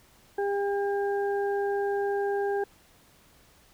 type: harmonic tone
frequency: 401.6 Hz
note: G4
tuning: 42 cents sharp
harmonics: 1 / 2 / 4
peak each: -26 / -32 / -38 dBFS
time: 0.38-2.64 s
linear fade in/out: 5 ms
effects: pink hiss -59 dBFS RMS until 3.73 s